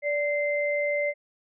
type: tone pair together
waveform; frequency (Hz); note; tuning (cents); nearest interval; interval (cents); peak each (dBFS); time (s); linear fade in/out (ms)
sine; 583 / 2078; D5 / C7; -13 / -12; octave + minor seventh; 2201; -25 / -28; 0.02-1.14; 50
effects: none

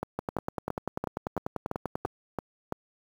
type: two click trains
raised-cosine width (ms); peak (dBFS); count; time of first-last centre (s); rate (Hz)
1; -16 / -16; 20 / 9; 0.19-2.053 / 0.03-2.724; 10.2 / 2.97
effects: high-pass 80 Hz 12 dB/octave + 8-bit

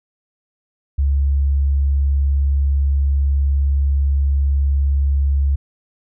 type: tone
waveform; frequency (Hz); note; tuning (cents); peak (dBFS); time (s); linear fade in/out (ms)
sine; 69.6; C#2; +8; -13; 0.98-5.56; 10
effects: none

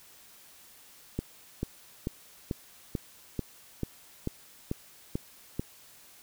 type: click train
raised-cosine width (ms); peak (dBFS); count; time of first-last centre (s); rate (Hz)
3; -17; 11; 1.19-5.595; 2.27
effects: white hiss -55 dBFS RMS until 6.22 s

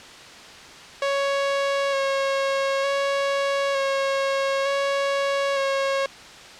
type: tone with vibrato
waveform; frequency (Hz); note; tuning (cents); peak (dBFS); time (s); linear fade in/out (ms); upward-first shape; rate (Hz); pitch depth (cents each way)
sawtooth; 551; C#5; -11; -17; 1.02-6.06; 2; square; 0.55; 15
effects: white hiss -42 dBFS RMS until 6.59 s + low-pass 5000 Hz 12 dB/octave

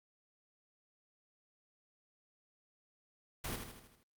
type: noise with echo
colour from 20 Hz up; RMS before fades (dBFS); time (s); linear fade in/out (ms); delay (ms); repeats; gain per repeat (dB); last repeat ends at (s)
pink; -40; 3.44-3.56; 5; 79; 6; -5; 4.034
effects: Opus 48 kbps

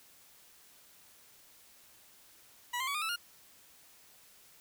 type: tone with pitch steps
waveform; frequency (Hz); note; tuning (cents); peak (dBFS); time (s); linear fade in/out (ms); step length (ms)
20% pulse; 973 / 1048.9 / 1130.7 / 1218.8 / 1313.9 / 1416.4; B5 / C6 / C#6 / D#6 / E6 / F6; -26 / +4 / +34 / -36 / -6 / +24; -28; 2.73-3.162; 10; 72
effects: white hiss -60 dBFS RMS until 4.6 s

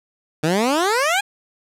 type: exponential sweep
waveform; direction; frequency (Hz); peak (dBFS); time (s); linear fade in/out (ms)
15% pulse; up; 148.7 to 837; -10; 0.43-1.21; 10
effects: low-pass 11000 Hz 12 dB/octave

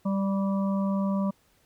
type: harmonic tone with a mistuned harmonic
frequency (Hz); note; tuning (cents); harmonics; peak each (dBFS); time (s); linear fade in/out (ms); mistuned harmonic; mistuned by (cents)
196; G3; 0; 1 / 3 / 5 / 6; -24 / -34 / -38 / -40; 0.05-1.31; 10; 6; -23
effects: pink hiss -65 dBFS RMS until 1.65 s

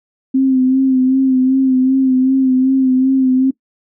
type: tone with vibrato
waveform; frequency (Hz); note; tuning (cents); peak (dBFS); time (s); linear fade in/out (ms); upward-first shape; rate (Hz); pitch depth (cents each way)
sine; 261.6; C4; 0; -9; 0.34-3.51; 10; sine; 2.6; 36
effects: noise-tail reverb RT60 0.1 s tail -20 dB re dry

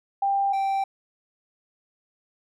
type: tone pair in turn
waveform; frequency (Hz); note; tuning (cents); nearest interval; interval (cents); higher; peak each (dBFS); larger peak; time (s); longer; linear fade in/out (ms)
sine / triangle; 792 / 781.5; G5 / G5; +18 / -6; unison; 24; first; -20 / -20; neither; 0.22-0.53 / 0.53-0.84; neither; 5
effects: none

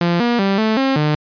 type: tone with pitch steps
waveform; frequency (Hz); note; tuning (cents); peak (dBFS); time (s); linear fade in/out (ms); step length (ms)
sawtooth; 172.3 / 238.9 / 195.8 / 218.9 / 268.2 / 150.9; F3 / A#3 / G3 / A3 / C4 / D3; -23 / +43 / -2 / -9 / +43 / +47; -10; 0.01-1.15; 2; 190
effects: resampled to 11025 Hz

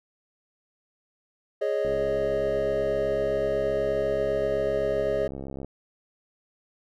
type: chord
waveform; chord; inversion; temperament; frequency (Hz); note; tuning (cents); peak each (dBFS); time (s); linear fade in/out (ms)
triangle; Ab suspended fourth; none; equal; 415.3 / 554.4 / 622.3; Ab4 / Db5 / Eb5; 0 / 0 / 0; -26; 1.61-5.28; 10
type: click train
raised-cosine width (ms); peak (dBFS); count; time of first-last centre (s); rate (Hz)
2; -23; 258; 1.85-5.646; 67.7
effects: none

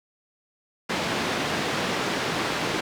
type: band-pass noise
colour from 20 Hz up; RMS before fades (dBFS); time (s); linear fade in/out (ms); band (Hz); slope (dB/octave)
pink; -27; 0.89-2.81; 10; 190 to 4300; 12
effects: none

